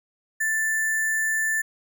sine tone with sample-and-hold, 1765 Hz, A6, 5 cents sharp, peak -21 dBFS, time 0.4-1.62 s, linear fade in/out 10 ms, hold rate 8820 Hz, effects none

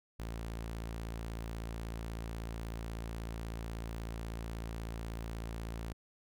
sawtooth tone, 56.3 Hz, A1, 40 cents sharp, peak -35 dBFS, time 0.19-5.93 s, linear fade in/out 10 ms, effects none

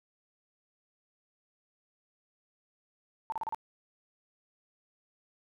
sine tone bursts, 891 Hz, A5, 22 cents sharp, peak -31 dBFS, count 5, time 3.3-3.546 s, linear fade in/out 0 ms, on 22 ms, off 34 ms, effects none

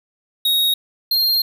square tone pair in turn, 3764 / 4205 Hz, A#7 / C8, +16 / +8 cents, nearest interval major second, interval 192 cents, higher second, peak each -15 dBFS, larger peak neither, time 0.45-0.74 / 1.11-1.42 s, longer second, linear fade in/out 5 ms, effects none

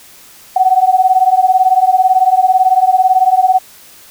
sine beating tone pair, 740 / 758 Hz, F#5 / F#5, 0 / +42 cents, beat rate 18 Hz, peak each -10 dBFS, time 0.56-3.59 s, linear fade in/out 5 ms, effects white hiss -40 dBFS RMS until 4.1 s

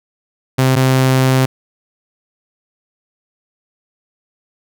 sawtooth tone pair in turn, 130.81 / 130.81 Hz, C3 / C3, 0 / 0 cents, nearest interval unison, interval 0 cents, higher neither, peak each -6 dBFS, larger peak neither, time 0.58-0.76 / 0.76-1.46 s, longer second, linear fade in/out 10 ms, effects none

